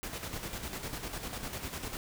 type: noise with tremolo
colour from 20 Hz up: pink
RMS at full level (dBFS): -38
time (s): 0.03-1.97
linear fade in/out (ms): 0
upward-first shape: square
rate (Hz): 10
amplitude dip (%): 50
effects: none